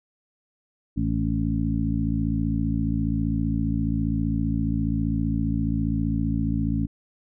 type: harmonic tone with a mistuned harmonic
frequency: 55 Hz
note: A1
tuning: in tune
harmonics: 1 / 2 / 3 / 4 / 5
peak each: -28 / -28 / -28 / -28 / -28 dBFS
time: 0.96-6.87 s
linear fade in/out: 20 ms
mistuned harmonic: 5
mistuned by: +38 cents
effects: none